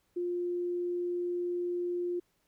sine tone, 352.3 Hz, F4, 15 cents sharp, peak -30 dBFS, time 0.16-2.2 s, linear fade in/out 10 ms, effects pink hiss -74 dBFS RMS until 2.47 s

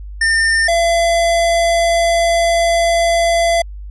square tone pair in turn, 1807 / 676.9 Hz, A6 / E5, +46 / +46 cents, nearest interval octave + perfect fourth, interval 1700 cents, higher first, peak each -12 dBFS, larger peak neither, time 0.21-0.68 / 0.68-3.62 s, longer second, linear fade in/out 5 ms, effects added 50 Hz sine -27 dBFS peak until 3.9 s + resampled to 24000 Hz

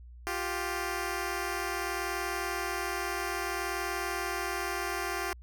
10% pulse tone pair together, 351.1 / 391.7 Hz, F4 / G4, +9 / -1 cents, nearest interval major second, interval 190 cents, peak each -26 dBFS, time 0.27-5.33 s, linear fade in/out 0 ms, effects added 60 Hz sine -46 dBFS peak until 5.42 s

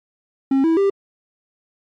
triangle tone with pitch steps, 270 / 326.7 / 395.3 Hz, C#4 / E4 / G4, -45 / -15 / +15 cents, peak -11 dBFS, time 0.51-0.9 s, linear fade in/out 5 ms, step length 130 ms, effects MP3 48 kbps

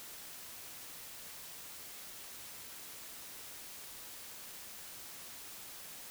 silence, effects white hiss -49 dBFS RMS until 6.1 s

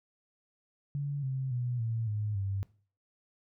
sine tone with pitch steps, 142.6 / 132.28 / 122.71 / 113.84 / 105.6 / 97.96 Hz, C#3 / C3 / B2 / A#2 / G#2 / G2, +49 / +19 / -11 / -41 / +29 / -1 cents, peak -30 dBFS, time 0.95-2.63 s, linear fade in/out 0 ms, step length 280 ms, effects noise-tail reverb RT60 0.4 s tail -19 dB re dry

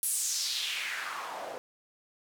white noise with band-pass filter sweep, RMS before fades -34 dBFS, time 0.03-1.58 s, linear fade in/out 0 ms, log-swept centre 11000 to 520 Hz, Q 2.8, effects none

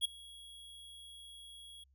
square tone with ADSR envelope, 3322 Hz, G#7, in tune, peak -28 dBFS, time 0.01-1.84 s, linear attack 38 ms, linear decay 10 ms, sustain -23 dB, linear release 7 ms, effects added 67 Hz sine -66 dBFS peak until 1.94 s

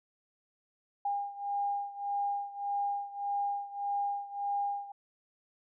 sine beating tone pair, 807 / 808.7 Hz, G#5 / G#5, -50 / -46 cents, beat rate 1.7 Hz, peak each -33 / -36 dBFS, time 1.05-4.92 s, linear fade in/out 5 ms, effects none

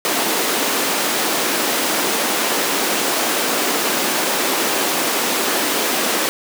pink high-pass noise, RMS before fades -19 dBFS, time 0.05-6.29 s, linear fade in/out 0 ms, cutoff 250 Hz, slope 24 dB/octave, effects none

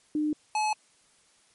sine / square tone pair in turn, 302.5 / 855.6 Hz, D#4 / A5, -49 / -49 cents, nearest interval octave + tritone, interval 1800 cents, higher second, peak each -24 / -25 dBFS, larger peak first, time 0.15-0.33 / 0.55-0.73 s, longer neither, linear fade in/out 2 ms, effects white hiss -63 dBFS RMS until 1.54 s + MP3 48 kbps

